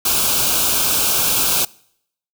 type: band-stop noise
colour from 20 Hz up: white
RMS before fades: -17 dBFS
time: 0.05-1.65 s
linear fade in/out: 5 ms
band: 1600 to 2300 Hz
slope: 96 dB/octave
effects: noise-tail reverb RT60 0.7 s tail -24 dB re dry